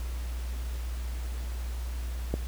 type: click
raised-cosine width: 2 ms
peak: -15 dBFS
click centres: 2.34 s
effects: added 60 Hz sine -31 dBFS peak until 2.47 s + pink hiss -47 dBFS RMS until 2.47 s